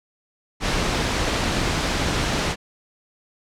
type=noise; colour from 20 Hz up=pink; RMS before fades=-22 dBFS; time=0.6-2.56 s; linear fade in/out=50 ms; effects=low-pass 6000 Hz 12 dB/octave